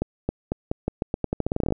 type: accelerating click train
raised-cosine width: 2 ms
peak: -10 dBFS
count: 19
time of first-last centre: 0.02-1.723 s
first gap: 270 ms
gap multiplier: 0.85
effects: none